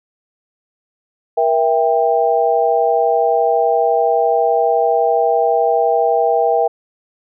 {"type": "chord", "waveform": "sine", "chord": "E diminished", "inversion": "second", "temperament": "just", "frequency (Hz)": [474.7, 659.3, 791.1], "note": ["Bb4", "E5", "G5"], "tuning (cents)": [31, 0, 16], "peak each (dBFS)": -16, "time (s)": [1.37, 6.68], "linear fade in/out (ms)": 10, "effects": []}